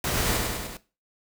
pink noise with echo, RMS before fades -27 dBFS, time 0.04-0.37 s, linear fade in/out 2 ms, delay 100 ms, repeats 4, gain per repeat -3 dB, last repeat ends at 0.77 s, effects noise-tail reverb RT60 0.3 s tail -17 dB re dry

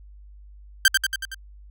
sawtooth tone with echo, 1568 Hz, G6, in tune, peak -8 dBFS, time 0.85-0.88 s, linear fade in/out 2 ms, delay 93 ms, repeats 5, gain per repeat -4 dB, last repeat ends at 1.345 s, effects added 50 Hz sine -43 dBFS peak until 1.7 s

